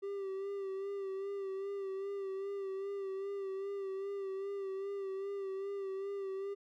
triangle tone with vibrato, 392 Hz, G4, in tune, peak -35 dBFS, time 0.02-6.55 s, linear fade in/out 20 ms, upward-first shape sine, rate 2.5 Hz, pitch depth 39 cents each way, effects none

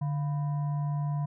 sine tone with frequency modulation, 146.83 Hz, D3, in tune, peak -27 dBFS, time 0.01-1.26 s, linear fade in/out 10 ms, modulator 845 Hz, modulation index 0.29, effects none

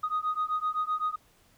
sine beating tone pair, 1242 / 1249.8 Hz, D#6 / D#6, -3 / +7 cents, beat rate 7.8 Hz, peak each -29 / -29 dBFS, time 0.03-1.16 s, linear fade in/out 10 ms, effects tanh soft clip ceiling -22 dBFS + pink hiss -63 dBFS RMS until 1.57 s

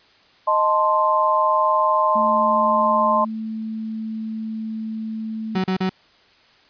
sine chord, A diminished, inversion second, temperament equal, 622.3 / 880 / 1046.5 Hz, Eb5 / A5 / C6, 0 / 0 / 0 cents, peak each -21 / -22 / -17 dBFS, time 0.47-3.25 s, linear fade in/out 10 ms
sine tone, 220.4 Hz, A3, 3 cents sharp, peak -25 dBFS, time 2.15-5.59 s, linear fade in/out 10 ms
35% pulse tone bursts, 187.5 Hz, F#3, 23 cents sharp, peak -17 dBFS, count 3, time 5.55-5.895 s, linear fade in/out 5 ms, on 91 ms, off 36 ms
effects white hiss -54 dBFS RMS until 6.69 s + resampled to 11025 Hz

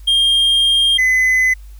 triangle tone pair in turn, 3214 / 2025 Hz, G7 / B6, +43 / +43 cents, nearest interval minor sixth, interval 800 cents, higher first, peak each -9 dBFS, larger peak neither, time 0.07-0.98 / 0.98-1.54 s, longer first, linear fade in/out 10 ms, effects added 50 Hz sine -33 dBFS peak until 1.79 s + white hiss -53 dBFS RMS until 1.79 s

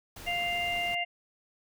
pink noise, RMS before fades -45 dBFS, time 0.16-0.95 s, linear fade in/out 5 ms
harmonic tone, 698.5 Hz, F5, in tune, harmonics 1 / 3 / 4, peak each -33 / -32 / -33 dBFS, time 0.26-1.05 s, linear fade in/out 20 ms
effects none

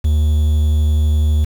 triangle tone with quantisation, 76 Hz, D#2, 40 cents flat, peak -9 dBFS, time 0.04-1.45 s, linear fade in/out 10 ms, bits 6, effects none

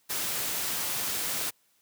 white noise, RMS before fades -31 dBFS, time 0.09-1.51 s, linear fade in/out 20 ms, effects white hiss -68 dBFS RMS until 1.81 s + high-pass 80 Hz 12 dB/octave

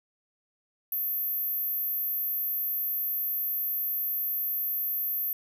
sine tone, 13430 Hz, G#9, 18 cents sharp, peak -27 dBFS, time 0.92-5.33 s, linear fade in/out 2 ms, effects 11-bit

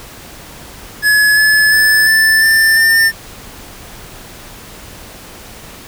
square tone with pitch steps, 1700 / 1719.8 / 1739.7 / 1760 / 1780.4 / 1801.1 Hz, G#6 / A6 / A6 / A6 / A6 / A6, +40 / -40 / -20 / 0 / +20 / +40 cents, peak -8 dBFS, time 1.02-3.12 s, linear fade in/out 50 ms, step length 350 ms, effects pink hiss -34 dBFS RMS until 5.87 s

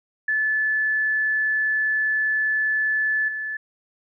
sine tone with level steps, 1735 Hz, A6, 25 cents flat, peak -19 / -26 dBFS, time 0.28-3.57 s, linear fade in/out 5 ms, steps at 3.28 s, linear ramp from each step 5 ms, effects none

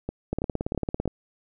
two click trains, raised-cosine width 2 ms, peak -13 / -16 dBFS, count 14 / 4, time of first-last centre 0.33-1.056 / 0.09-1.077 s, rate 17.9 / 3.04 Hz, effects none

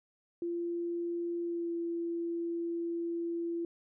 sine tone with pitch glide, 343.2 to 338.7 Hz, F4 to E4, -30 to +47 cents, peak -32 dBFS, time 0.42-3.65 s, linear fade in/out 2 ms, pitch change -23 cents, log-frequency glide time 1.42-1.73 s, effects none

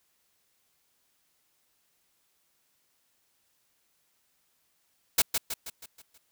white noise with echo, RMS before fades -21 dBFS, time 5.18-5.22 s, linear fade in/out 5 ms, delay 160 ms, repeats 6, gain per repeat -6 dB, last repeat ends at 6.18 s, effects white hiss -72 dBFS RMS until 6.31 s

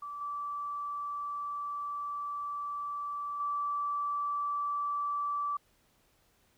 sine tone with level steps, 1160 Hz, D6, 22 cents flat, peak -38 / -34 / -30 dBFS, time 0.02-5.57 s, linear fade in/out 5 ms, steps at 0.21 / 3.4 s, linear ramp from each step 2 ms, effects pink hiss -69 dBFS RMS until 6.57 s

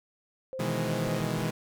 sine tone with vibrato, 523.3 Hz, C5, in tune, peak -34 dBFS, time 0.53-1.19 s, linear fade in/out 0 ms, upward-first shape triangle, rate 18 Hz, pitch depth 9 cents each way
sawtooth chord, E major seventh, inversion second, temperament equal, 123.47 / 155.56 / 164.81 / 207.7 Hz, B2 / D#3 / E3 / G#3, 0 / 0 / 0 / 0 cents, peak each -30 dBFS, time 0.59-1.51 s, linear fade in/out 10 ms
brown noise with tremolo, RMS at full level -47 dBFS, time 0.85-1.47 s, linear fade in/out 10 ms, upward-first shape sine, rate 5.9 Hz, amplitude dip 95%
effects none

